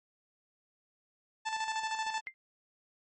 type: tone with tremolo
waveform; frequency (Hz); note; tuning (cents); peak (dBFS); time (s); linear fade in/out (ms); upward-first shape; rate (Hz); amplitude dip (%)
sawtooth; 880; A5; 0; -27; 1.45-2.21; 20; square; 13; 50
type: tone with exponential decay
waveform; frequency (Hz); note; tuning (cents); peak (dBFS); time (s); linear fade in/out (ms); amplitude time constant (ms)
sine; 2093; C7; 0; -32; 2.27-2.34; 0; 15
effects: MP3 32 kbps